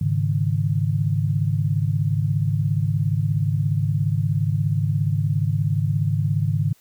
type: chord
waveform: sine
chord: Ab suspended fourth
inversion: none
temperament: equal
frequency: 103.83 / 138.59 / 155.56 Hz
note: Ab2 / Db3 / Eb3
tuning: 0 / 0 / 0 cents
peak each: -22 / -23 / -23 dBFS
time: 0.01-6.73 s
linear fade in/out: 5 ms
effects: white hiss -58 dBFS RMS until 6.8 s